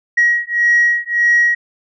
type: beating tone pair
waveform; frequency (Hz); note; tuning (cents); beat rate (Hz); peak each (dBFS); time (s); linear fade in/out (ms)
sine; 1900 / 1901.7; A#6 / A#6; +33 / +34; 1.7; -13; 0.17-1.55; 10
effects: tanh soft clip ceiling -5 dBFS